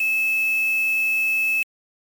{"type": "tone with quantisation", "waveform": "sine", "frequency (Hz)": 2609, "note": "E7", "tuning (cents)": -18, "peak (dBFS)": -18, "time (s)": [0, 1.63], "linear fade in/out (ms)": 5, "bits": 5, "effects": ["MP3 96 kbps"]}